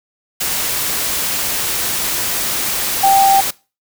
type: tone in noise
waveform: sine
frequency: 784 Hz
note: G5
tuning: in tune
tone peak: -8 dBFS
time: 3.03-3.41 s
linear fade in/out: 10 ms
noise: white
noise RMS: -19 dBFS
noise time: 0.4-3.51 s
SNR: +8 dB
effects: noise-tail reverb RT60 0.3 s tail -21 dB re dry